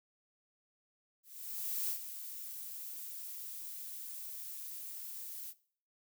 violet noise with ADSR envelope, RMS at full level -35 dBFS, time 1.23-5.54 s, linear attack 670 ms, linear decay 82 ms, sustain -10 dB, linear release 48 ms, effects noise-tail reverb RT60 0.5 s tail -19 dB re dry

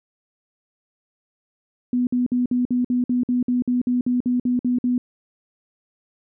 sine tone bursts, 247.1 Hz, B3, 1 cent sharp, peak -17 dBFS, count 16, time 1.93-4.98 s, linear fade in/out 2 ms, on 140 ms, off 54 ms, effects none

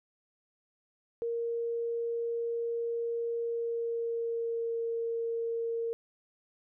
sine tone with pitch glide, 466.2 to 461.1 Hz, A#4 to A#4, 0 to -19 cents, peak -30 dBFS, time 1.22-5.93 s, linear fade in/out 0 ms, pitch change -19 cents, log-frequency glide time 3.41-4.75 s, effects none

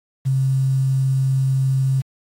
sine tone with quantisation, 133.4 Hz, C3, 34 cents sharp, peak -15 dBFS, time 0.25-2.02 s, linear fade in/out 20 ms, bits 7, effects AAC 48 kbps

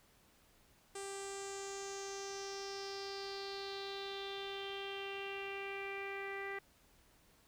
sawtooth tone with low-pass filter sweep, 393.9 Hz, G4, 8 cents sharp, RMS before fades -44 dBFS, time 0.95-6.59 s, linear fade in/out 5 ms, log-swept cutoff 8500 to 2000 Hz, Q 5.2, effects pink hiss -68 dBFS RMS until 7.47 s

